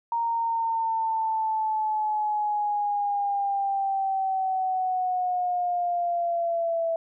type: linear sweep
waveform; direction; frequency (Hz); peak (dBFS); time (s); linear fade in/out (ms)
sine; down; 932.3 to 659.3; -23; 0.12-6.96; 2
effects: none